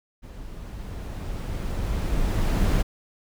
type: noise with level ramp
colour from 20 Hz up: brown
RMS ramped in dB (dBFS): -40 to -19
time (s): 0.22-2.83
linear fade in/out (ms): 20
effects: none